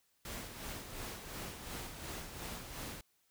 pink noise with tremolo, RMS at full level -43 dBFS, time 0.25-3.01 s, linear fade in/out 2 ms, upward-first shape sine, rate 2.8 Hz, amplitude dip 50%, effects white hiss -75 dBFS RMS until 3.3 s

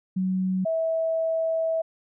sine tone pair in turn, 186.8 / 650.5 Hz, F#3 / E5, +17 / -23 cents, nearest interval octave + minor seventh, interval 2160 cents, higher second, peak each -22 dBFS, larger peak neither, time 0.16-0.65 / 0.65-1.82 s, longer second, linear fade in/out 10 ms, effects none

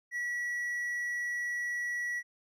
triangle tone, 1936 Hz, B6, 35 cents flat, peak -30 dBFS, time 0.11-2.23 s, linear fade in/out 50 ms, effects none

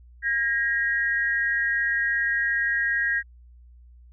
sine tone pair together, 1626 / 1888.7 Hz, G#6 / A#6, -37 / +22 cents, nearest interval minor third, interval 259 cents, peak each -24 dBFS, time 0.22-3.23 s, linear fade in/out 50 ms, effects added 60 Hz sine -47 dBFS peak until 4.12 s

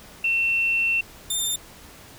sine / 15% pulse tone pair in turn, 2700 / 3604 Hz, E7 / A7, +41 / +41 cents, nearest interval perfect fourth, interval 500 cents, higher second, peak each -19 / -16 dBFS, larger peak second, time 0.24-1.01 / 1.3-1.56 s, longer first, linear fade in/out 5 ms, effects pink hiss -46 dBFS RMS until 2.18 s

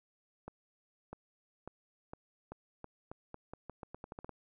accelerating click train, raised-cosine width 1 ms, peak -30 dBFS, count 17, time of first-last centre 0.48-4.293 s, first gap 650 ms, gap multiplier 0.84, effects none

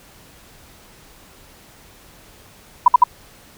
sine tone bursts, 984 Hz, B5, 7 cents flat, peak -4 dBFS, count 3, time 2.86-3.039 s, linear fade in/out 5 ms, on 21 ms, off 58 ms, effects pink hiss -47 dBFS RMS until 3.57 s

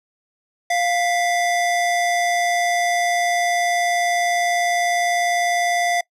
square tone pair together, 700 / 1979.9 Hz, F5 / B6, +4 / +4 cents, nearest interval octave + tritone, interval 1800 cents, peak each -19 / -25 dBFS, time 0.7-6.01 s, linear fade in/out 5 ms, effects noise-tail reverb RT60 0.1 s tail -23 dB re dry + low-pass 10000 Hz 12 dB/octave

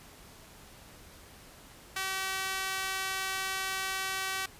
sawtooth tone with high-pass filter, 382 Hz, G4, 45 cents flat, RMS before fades -34 dBFS, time 1.96-4.46 s, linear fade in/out 5 ms, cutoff 1400 Hz, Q 0.92, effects pink hiss -53 dBFS RMS until 4.59 s + resampled to 32000 Hz

